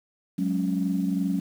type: chord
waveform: sine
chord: F# suspended second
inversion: none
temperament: equal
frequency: 185 / 207.7 / 277.2 Hz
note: F#3 / G#3 / C#4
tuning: 0 / 0 / 0 cents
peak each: -25 / -29 / -27 dBFS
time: 0.38-1.4 s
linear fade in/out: 10 ms
effects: tanh soft clip ceiling -14 dBFS + 8-bit